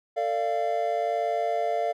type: tone cluster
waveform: triangle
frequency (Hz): 449.3 / 591 / 692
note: A4 / D5 / F5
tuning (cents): +36 / +11 / -16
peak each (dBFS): -29 / -28 / -24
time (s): 0.16-1.93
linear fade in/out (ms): 20
effects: none

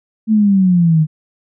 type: exponential sweep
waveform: sine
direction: down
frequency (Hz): 223 to 152.1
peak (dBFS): -8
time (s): 0.27-1.07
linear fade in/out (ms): 50
effects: none

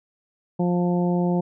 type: harmonic tone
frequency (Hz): 176.4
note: F3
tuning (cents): +18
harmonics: 1 / 2 / 3 / 4 / 5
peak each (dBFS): -20 / -26 / -30 / -32 / -34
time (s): 0.59-1.41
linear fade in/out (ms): 10
effects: none

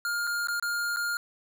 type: tone with dropouts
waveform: square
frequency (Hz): 1411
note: F6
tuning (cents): +17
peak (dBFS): -28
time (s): 0.05-1.17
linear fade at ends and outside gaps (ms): 1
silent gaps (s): 0.27-0.273 / 0.472-0.484 / 0.598-0.625 / 0.962-0.969
effects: none

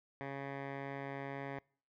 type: tone with low-pass filter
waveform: 10% pulse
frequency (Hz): 138.3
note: C#3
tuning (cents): -4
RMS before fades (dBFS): -43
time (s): 0.21-1.59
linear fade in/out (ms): 0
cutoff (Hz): 1800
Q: 2
effects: noise-tail reverb RT60 0.5 s tail -26 dB re dry

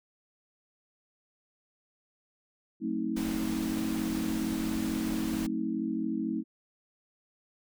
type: chord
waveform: sine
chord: F# diminished seventh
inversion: none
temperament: just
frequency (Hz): 185 / 222 / 266.4 / 319.7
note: F#3 / A3 / C4 / Eb4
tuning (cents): 0 / +16 / +31 / +47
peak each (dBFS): -39 / -33 / -35 / -33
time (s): 2.8-6.44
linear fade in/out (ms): 50
type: noise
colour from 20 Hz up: pink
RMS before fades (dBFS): -40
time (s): 3.16-5.47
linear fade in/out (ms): 10
effects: none

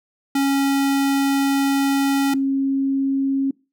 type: tone pair in turn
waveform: square / sine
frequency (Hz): 276 / 271.7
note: C#4 / C#4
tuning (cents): -7 / -35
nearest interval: unison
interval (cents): 28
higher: first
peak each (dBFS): -17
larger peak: neither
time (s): 0.35-2.34 / 2.34-3.51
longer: first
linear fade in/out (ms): 5
effects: noise-tail reverb RT60 0.3 s tail -24 dB re dry

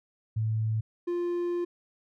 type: tone pair in turn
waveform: sine / triangle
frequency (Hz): 110 / 349.2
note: A2 / F4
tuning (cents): 0 / 0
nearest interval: octave + minor sixth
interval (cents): 2000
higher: second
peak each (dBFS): -25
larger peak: neither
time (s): 0.36-0.81 / 1.07-1.65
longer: second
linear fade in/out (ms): 10
effects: none

